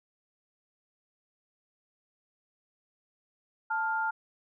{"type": "tone pair together", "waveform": "sine", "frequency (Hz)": [883.2, 1402], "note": ["A5", "F6"], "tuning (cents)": [6, 6], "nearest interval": "minor sixth", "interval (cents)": 800, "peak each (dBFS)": [-30, -30], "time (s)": [3.7, 4.11], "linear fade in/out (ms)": 10, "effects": []}